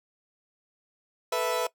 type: chord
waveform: 30% pulse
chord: A suspended second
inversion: none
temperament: equal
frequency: 440 / 493.9 / 659.3 Hz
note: A4 / B4 / E5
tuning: 0 / 0 / 0 cents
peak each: -31 / -26 / -27 dBFS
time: 1.32-1.67 s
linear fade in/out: 5 ms
effects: noise-tail reverb RT60 0.1 s tail -19 dB re dry